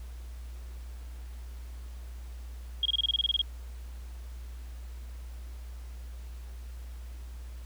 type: tone bursts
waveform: sine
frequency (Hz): 3261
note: G#7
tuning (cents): -32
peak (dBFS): -23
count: 12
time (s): 2.83-3.416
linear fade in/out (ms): 2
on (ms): 25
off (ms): 26
effects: added 60 Hz sine -39 dBFS peak until 7.65 s + pink hiss -57 dBFS RMS until 7.65 s